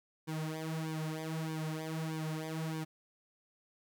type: tone with flanger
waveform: sawtooth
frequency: 158.4 Hz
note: D#3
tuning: 31 cents sharp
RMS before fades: -38 dBFS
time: 0.27-2.85 s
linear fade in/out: 20 ms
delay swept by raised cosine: 1.5 to 5.6 ms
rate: 1.6 Hz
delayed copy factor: -0.95
effects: none